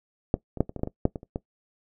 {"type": "clicks", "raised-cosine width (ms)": 2, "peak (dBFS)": [-7, -22, -7, -23, -20, -25, -11, -19, -6, -19, -30, -15], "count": 12, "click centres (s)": [0.341, 0.573, 0.606, 0.694, 0.763, 0.794, 0.834, 0.874, 1.054, 1.158, 1.231, 1.359], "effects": ["noise-tail reverb RT60 0.1 s tail -19 dB re dry"]}